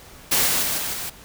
white noise with level steps, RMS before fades -19 / -21 / -24 / -27 / -30 dBFS, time 0.31-1.1 s, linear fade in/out 10 ms, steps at 0.47 / 0.62 / 0.77 / 0.93 s, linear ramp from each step 10 ms, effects pink hiss -45 dBFS RMS until 1.24 s

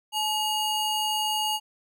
square ring-modulated tone, 1864.7 Hz, A#6, in tune, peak -22 dBFS, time 0.12-1.6 s, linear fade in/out 50 ms, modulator 1000 Hz, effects none

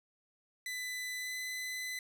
sawtooth tone with pitch glide, 2000 to 2013 Hz, B6 to B6, +21 to +33 cents, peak -34 dBFS, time 0.66-1.99 s, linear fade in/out 2 ms, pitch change +12 cents, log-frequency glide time 1.19-1.36 s, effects none

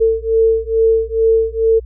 sine beating tone pair, 447.7 / 450 Hz, A4 / A4, +30 / +39 cents, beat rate 2.3 Hz, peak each -14 dBFS, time 0-1.8 s, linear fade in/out 20 ms, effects added 60 Hz sine -29 dBFS peak until 1.85 s

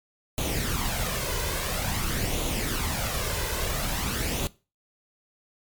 pink noise with flanger, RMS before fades -28 dBFS, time 0.38-4.47 s, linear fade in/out 0 ms, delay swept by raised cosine 0.29 to 1.99 ms, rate 0.49 Hz, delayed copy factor +0.55, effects noise-tail reverb RT60 0.3 s tail -20 dB re dry + MP3 96 kbps

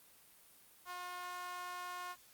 sawtooth tone with high-pass filter, 358.2 Hz, F4, 44 cents sharp, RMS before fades -45 dBFS, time 0.85-2.16 s, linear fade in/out 50 ms, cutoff 1000 Hz, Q 2.9, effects white hiss -63 dBFS RMS until 2.33 s + Opus 32 kbps

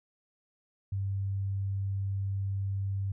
sine tone, 98 Hz, G2, in tune, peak -29 dBFS, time 0.92-3.12 s, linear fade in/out 5 ms, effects none

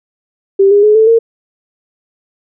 sine tone with pitch steps, 392 / 407.5 / 423.5 / 440.3 / 457.6 Hz, G4 / G#4 / G#4 / A4 / A#4, 0 / -33 / +34 / +1 / -32 cents, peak -4 dBFS, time 0.59-1.19 s, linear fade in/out 10 ms, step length 120 ms, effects none

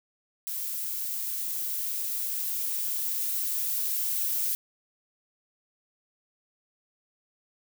violet noise with level ramp, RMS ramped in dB -33 to -28 dBFS, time 0.47-4.55 s, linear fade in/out 0 ms, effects none

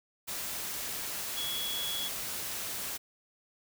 sine tone in noise, 3359 Hz, G#7, 19 cents sharp, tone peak -34 dBFS, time 1.36-2.09 s, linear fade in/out 20 ms, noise white, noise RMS -37 dBFS, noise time 0.27-2.98 s, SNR 0 dB, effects none

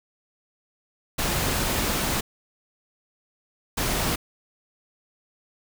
pink noise bursts at uneven times, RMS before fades -25 dBFS, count 2, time 1.18-2.21 / 3.77-4.16 s, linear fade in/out 10 ms, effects none

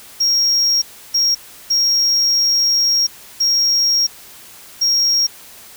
triangle tone bursts at uneven times, 5588 Hz, F8, in tune, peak -11 dBFS, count 5, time 0.2-0.82 / 1.14-1.35 / 1.7-3.07 / 3.4-4.07 / 4.81-5.27 s, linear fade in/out 10 ms, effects white hiss -40 dBFS RMS until 5.76 s

